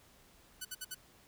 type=tone bursts; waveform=5% pulse; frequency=1493 Hz; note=F#6; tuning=15 cents sharp; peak=-28 dBFS; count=4; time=0.61-0.948 s; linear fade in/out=10 ms; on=41 ms; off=58 ms; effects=pink hiss -63 dBFS RMS until 1.27 s